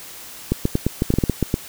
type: clicks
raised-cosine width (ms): 3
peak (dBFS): -4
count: 12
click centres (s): 0.52 / 0.654 / 0.754 / 0.866 / 1.021 / 1.104 / 1.139 / 1.186 / 1.238 / 1.297 / 1.427 / 1.541
effects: white hiss -38 dBFS RMS until 1.68 s